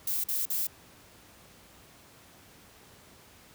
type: noise bursts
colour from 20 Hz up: violet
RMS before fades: -30 dBFS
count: 3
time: 0.07-0.67 s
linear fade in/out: 5 ms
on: 170 ms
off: 45 ms
effects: pink hiss -55 dBFS RMS until 3.54 s + high-pass 60 Hz 12 dB/octave